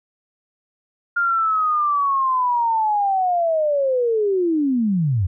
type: linear sweep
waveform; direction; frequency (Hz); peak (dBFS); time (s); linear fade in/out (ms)
sine; down; 1411 to 82.6; -16; 1.16-5.27; 10
effects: none